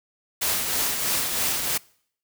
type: noise with tremolo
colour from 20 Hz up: white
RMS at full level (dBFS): -23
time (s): 0.41-1.78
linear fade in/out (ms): 10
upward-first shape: triangle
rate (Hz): 3.1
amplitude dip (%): 45
effects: noise-tail reverb RT60 0.6 s tail -24 dB re dry